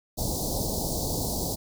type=band-stop noise; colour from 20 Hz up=pink; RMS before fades=-29 dBFS; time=0.17-1.56 s; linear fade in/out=20 ms; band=860 to 4200 Hz; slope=48 dB/octave; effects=none